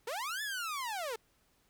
sawtooth linear two-way sweep, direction up then down, 422.3 to 1760 to 422.3 Hz, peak -32 dBFS, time 0.07-1.16 s, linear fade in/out 5 ms, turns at 0.42 s, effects pink hiss -71 dBFS RMS until 1.69 s

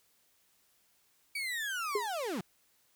35% pulse linear sweep, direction down, 2301 to 158.8 Hz, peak -32 dBFS, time 1.35-2.41 s, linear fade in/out 5 ms
sine tone with exponential decay, 415.3 Hz, G#4, in tune, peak -25 dBFS, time 1.95-2.08 s, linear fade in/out 5 ms, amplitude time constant 28 ms
effects white hiss -70 dBFS RMS until 2.95 s

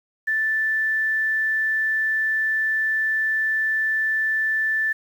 sine tone with quantisation, 1760 Hz, A6, in tune, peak -19 dBFS, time 0.27-4.93 s, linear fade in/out 10 ms, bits 8, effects none

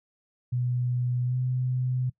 sine tone with pitch glide, 123.7 to 126.96 Hz, B2 to B2, +3 to +48 cents, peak -24 dBFS, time 0.52-2.1 s, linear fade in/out 10 ms, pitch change +45 cents, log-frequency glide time 1.25-1.36 s, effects noise-tail reverb RT60 0.1 s tail -21 dB re dry

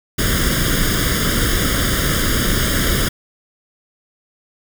pink noise with comb filter, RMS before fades -17 dBFS, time 0.18-3.09 s, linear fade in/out 10 ms, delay 0.59 ms, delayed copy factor +0.9, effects none

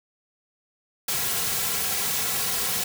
white noise with comb filter, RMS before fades -26 dBFS, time 1.08-2.84 s, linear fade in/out 5 ms, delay 3.3 ms, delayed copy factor -0.7, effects none

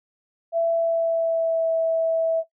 sine tone with pitch glide, 667 to 653.7 Hz, E5 to E5, +20 to -15 cents, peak -18 dBFS, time 0.52-2.44 s, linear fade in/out 50 ms, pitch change -35 cents, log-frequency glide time 0.69-1.72 s, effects noise-tail reverb RT60 0.1 s tail -17 dB re dry

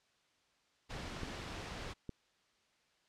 pink noise, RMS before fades -44 dBFS, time 0.89-1.94 s, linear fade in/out 20 ms
clicks, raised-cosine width 3 ms, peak -29 dBFS, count 2, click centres 1.233 / 2.093 s
effects white hiss -73 dBFS RMS until 3.08 s + low-pass 5000 Hz 12 dB/octave

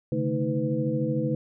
sine tone cluster, 134.9 / 148.1 / 221.7 / 316.5 / 501 Hz, C#3 / D3 / A3 / D#4 / B4, -47 / +15 / +13 / +30 / +25 cents, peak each -30 dBFS, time 0.12-1.35 s, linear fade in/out 2 ms, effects none

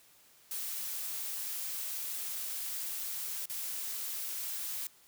blue noise with dropouts, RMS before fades -38 dBFS, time 0.51-4.87 s, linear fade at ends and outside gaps 2 ms, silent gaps 3.457-3.497 s, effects white hiss -62 dBFS RMS until 5.07 s

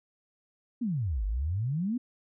sine exponential two-way sweep, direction down then up, 258.9 to 47.31 to 258.9 Hz, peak -27 dBFS, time 0.81-1.98 s, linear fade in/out 10 ms, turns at 1.25 s, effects none

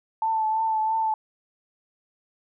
sine tone with vibrato, 881 Hz, A5, 2 cents sharp, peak -21 dBFS, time 0.22-1.14 s, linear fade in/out 2 ms, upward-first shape triangle, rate 3 Hz, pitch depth 30 cents each way, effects none

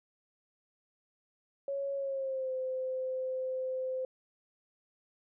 sine tone with pitch glide, 554.4 to 517.3 Hz, C#5 to C5, 0 to -20 cents, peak -32 dBFS, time 1.68-4.05 s, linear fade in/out 2 ms, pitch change -120 cents, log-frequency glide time 1.95-2.52 s, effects none

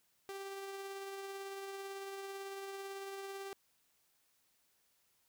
sawtooth tone with tremolo, 392 Hz, G4, in tune, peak -38 dBFS, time 0.29-3.53 s, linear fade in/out 0 ms, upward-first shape triangle, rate 18 Hz, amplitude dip 30%, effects white hiss -75 dBFS RMS until 5.28 s

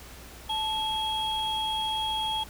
triangle tone pair together, 872 / 3292 Hz, A5 / G#7, -16 / -16 cents, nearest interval octave + major seventh, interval 2300 cents, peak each -28 dBFS, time 0.49-2.44 s, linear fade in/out 10 ms, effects added 60 Hz sine -48 dBFS peak until 2.49 s + pink hiss -47 dBFS RMS until 2.49 s

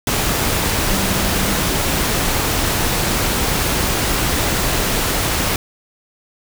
sine tone in noise, 194.7 Hz, G3, 12 cents flat, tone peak -24 dBFS, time 0.91-1.55 s, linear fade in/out 2 ms, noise pink, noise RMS -18 dBFS, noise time 0.07-5.56 s, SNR -9 dB, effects none

